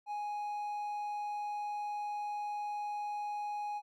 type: tone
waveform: triangle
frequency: 830.6 Hz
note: G#5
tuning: in tune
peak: -33 dBFS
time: 0.06-3.82 s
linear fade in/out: 50 ms
effects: MP3 64 kbps